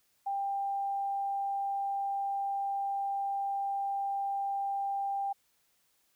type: tone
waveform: sine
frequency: 793 Hz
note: G5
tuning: 20 cents sharp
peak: -30 dBFS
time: 0.26-5.33 s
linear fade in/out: 10 ms
effects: white hiss -72 dBFS RMS until 6.15 s